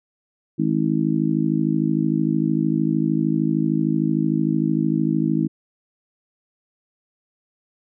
harmonic tone, 53.2 Hz, G#1, 42 cents sharp, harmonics 3 / 4 / 5 / 6, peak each -23 / -23 / -23 / -23 dBFS, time 0.58-5.48 s, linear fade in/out 20 ms, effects none

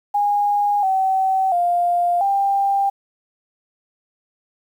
sine tone with pitch steps, 820 / 764 / 700 / 793 Hz, G#5 / G5 / F5 / G5, -22 / -45 / +4 / +20 cents, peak -15 dBFS, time 0.14-2.9 s, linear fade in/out 10 ms, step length 690 ms, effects 8-bit

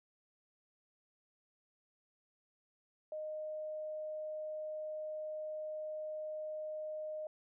sine tone, 617 Hz, D#5, 15 cents flat, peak -39 dBFS, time 3.12-7.27 s, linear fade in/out 2 ms, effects none

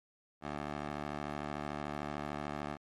15% pulse tone with band-pass filter, 73.42 Hz, D2, in tune, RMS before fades -40 dBFS, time 0.41-2.78 s, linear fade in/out 50 ms, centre 880 Hz, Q 0.66, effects MP3 64 kbps

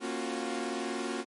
sawtooth chord, Gb major seventh, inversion first, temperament equal with one note detuned, 233.1 / 272.6 / 349.2 / 370 Hz, Bb3 / Db4 / F4 / Gb4, 0 / -29 / 0 / 0 cents, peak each -34 dBFS, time 0-1.25 s, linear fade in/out 50 ms, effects MP3 48 kbps

